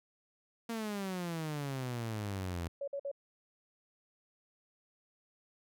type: exponential sweep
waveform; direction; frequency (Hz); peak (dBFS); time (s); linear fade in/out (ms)
sawtooth; down; 233.1 to 82.41; -32; 0.69-2.68; 5
type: tone bursts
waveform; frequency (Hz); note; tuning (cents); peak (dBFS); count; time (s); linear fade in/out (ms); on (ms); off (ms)
sine; 560; C#5; +18; -35; 3; 2.81-3.115; 5; 67; 52
effects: none